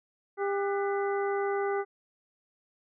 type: harmonic tone with a mistuned harmonic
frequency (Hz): 399.3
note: G4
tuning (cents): +32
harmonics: 1 / 2 / 3 / 4 / 5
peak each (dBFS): -28 / -34 / -38 / -40 / -42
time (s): 0.37-1.85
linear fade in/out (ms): 50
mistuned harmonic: 4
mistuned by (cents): -120
effects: none